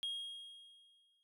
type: tone with exponential decay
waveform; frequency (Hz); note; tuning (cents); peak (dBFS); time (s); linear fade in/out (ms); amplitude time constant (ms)
triangle; 3263; G#7; -31; -34; 0.03-1.23; 0; 260
effects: tanh soft clip ceiling -30 dBFS